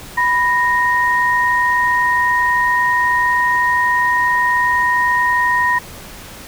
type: tone pair together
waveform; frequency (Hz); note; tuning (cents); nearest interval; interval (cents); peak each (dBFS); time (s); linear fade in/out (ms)
sine; 987.8 / 1860.3; B5 / A#6; 0 / -4; major seventh; 1096; -15; 0.17-5.79; 10
effects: pink hiss -35 dBFS RMS until 6.47 s